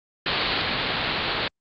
white low-pass noise, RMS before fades -25 dBFS, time 0.26-1.48 s, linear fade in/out 2 ms, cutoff 4500 Hz, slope 96 dB/octave, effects Opus 48 kbps

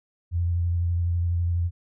sine tone with vibrato, 86.3 Hz, F2, 20 cents flat, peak -21 dBFS, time 0.31-1.71 s, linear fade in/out 50 ms, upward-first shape triangle, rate 12 Hz, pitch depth 29 cents each way, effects none

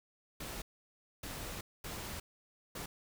pink noise bursts at uneven times, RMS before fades -43 dBFS, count 4, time 0.4-0.62 / 1.23-1.61 / 1.84-2.2 / 2.75-2.86 s, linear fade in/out 5 ms, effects none

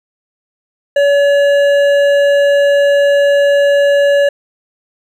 triangle tone with hard clipping, 568 Hz, C#5, 42 cents sharp, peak -9 dBFS, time 0.96-4.29 s, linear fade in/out 5 ms, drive 13 dB, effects none

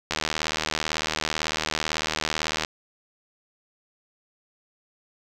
click train, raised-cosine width 0.2 ms, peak -7 dBFS, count 199, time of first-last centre 0.11-2.648 s, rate 78 Hz, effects none

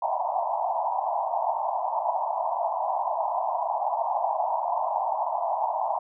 pink band-pass noise, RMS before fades -27 dBFS, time 0.02-5.99 s, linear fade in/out 5 ms, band 640 to 1000 Hz, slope 96 dB/octave, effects none

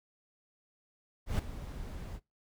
brown noise with ADSR envelope, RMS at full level -28 dBFS, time 1.26-2.2 s, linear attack 130 ms, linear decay 6 ms, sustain -14 dB, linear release 49 ms, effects noise-tail reverb RT60 0.2 s tail -21 dB re dry

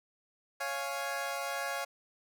20% pulse chord, Db major, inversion none, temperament equal, 554.4 / 698.5 / 830.6 Hz, Db5 / F5 / Ab5, 0 / 0 / 0 cents, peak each -33 / -33 / -35 dBFS, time 0.6-1.85 s, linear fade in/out 10 ms, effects none

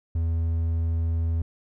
triangle tone, 82.41 Hz, E2, in tune, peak -20 dBFS, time 0.15-1.42 s, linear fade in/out 5 ms, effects none

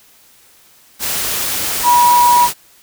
sine tone in noise, 968 Hz, B5, 35 cents flat, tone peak -7 dBFS, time 1.83-2.49 s, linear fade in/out 50 ms, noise white, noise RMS -19 dBFS, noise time 0.99-2.54 s, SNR +9 dB, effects white hiss -48 dBFS RMS until 2.82 s

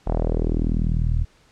sawtooth tone with low-pass filter sweep, 40.25 Hz, E1, 41 cents flat, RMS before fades -21 dBFS, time 0.06-1.25 s, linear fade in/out 20 ms, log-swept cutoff 790 to 93 Hz, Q 2.2, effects pink hiss -57 dBFS RMS until 1.51 s + low-pass 7000 Hz 12 dB/octave

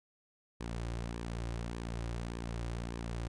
sawtooth tone with flanger, 57.9 Hz, A#1, 11 cents flat, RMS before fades -39 dBFS, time 0.6-3.28 s, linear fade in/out 10 ms, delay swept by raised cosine 1.4 to 4.6 ms, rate 1.7 Hz, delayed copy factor -0.5, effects resampled to 22050 Hz

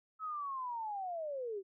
sine linear sweep, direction down, 1301 to 370 Hz, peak -37 dBFS, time 0.19-1.63 s, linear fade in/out 50 ms, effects none

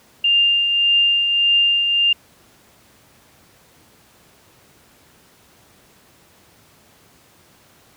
sine tone with tremolo, 2800 Hz, F7, 4 cents sharp, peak -11 dBFS, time 0.24-2.13 s, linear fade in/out 5 ms, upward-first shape triangle, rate 1.7 Hz, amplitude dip 45%, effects pink hiss -52 dBFS RMS until 7.96 s + high-pass 80 Hz 12 dB/octave

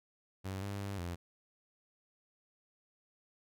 sawtooth tone with pitch steps, 95.5 / 100.3 / 99.7 / 86.8 Hz, G2 / G2 / G2 / F2, -45 / +40 / +30 / -10 cents, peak -34 dBFS, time 0.44-1.16 s, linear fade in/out 20 ms, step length 180 ms, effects none

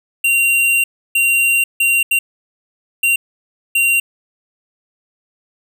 square tone bursts at uneven times, 2763 Hz, F7, 19 cents flat, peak -12 dBFS, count 6, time 0.24-0.84 / 1.15-1.64 / 1.8-2.03 / 2.11-2.19 / 3.03-3.16 / 3.75-4 s, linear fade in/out 5 ms, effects none

